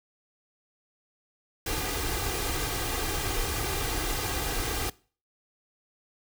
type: noise with comb filter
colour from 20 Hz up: pink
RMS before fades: -30 dBFS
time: 1.66-4.9 s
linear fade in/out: 5 ms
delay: 2.5 ms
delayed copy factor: +0.65
effects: noise-tail reverb RT60 0.4 s tail -22 dB re dry